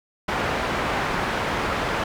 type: low-pass noise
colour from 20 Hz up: white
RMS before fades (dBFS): -25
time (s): 0.28-2.04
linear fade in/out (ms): 5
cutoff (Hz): 1500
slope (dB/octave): 12
effects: none